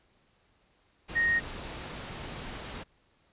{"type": "tone in noise", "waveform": "sine", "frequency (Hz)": 1864.7, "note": "A#6", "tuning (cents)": 0, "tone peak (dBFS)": -23, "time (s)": [1.15, 1.4], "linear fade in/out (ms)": 20, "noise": "pink", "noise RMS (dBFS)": -40, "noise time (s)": [1.08, 2.84], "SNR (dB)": 14, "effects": ["pink hiss -68 dBFS RMS until 3.32 s", "resampled to 8000 Hz"]}